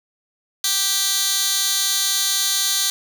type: tone with high-pass filter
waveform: 15% pulse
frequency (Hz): 392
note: G4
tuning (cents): 0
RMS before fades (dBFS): -20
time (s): 0.64-2.9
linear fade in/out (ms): 2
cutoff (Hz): 4300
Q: 1.2
effects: none